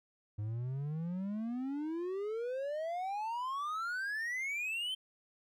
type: exponential sweep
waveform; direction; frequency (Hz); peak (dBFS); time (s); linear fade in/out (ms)
triangle; up; 102.2 to 3136; -33; 0.38-4.95; 10
effects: none